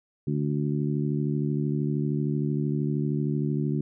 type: harmonic tone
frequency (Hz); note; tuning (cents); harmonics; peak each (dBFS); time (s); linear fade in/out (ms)
73; D2; -10; 2 / 3 / 4 / 5; -26 / -30 / -32 / -34; 0.27-3.81; 5
effects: none